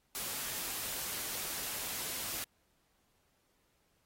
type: noise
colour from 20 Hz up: white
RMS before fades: -39 dBFS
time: 0.15-2.44 s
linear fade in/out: 0 ms
effects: pink hiss -75 dBFS RMS until 4.05 s + AAC 48 kbps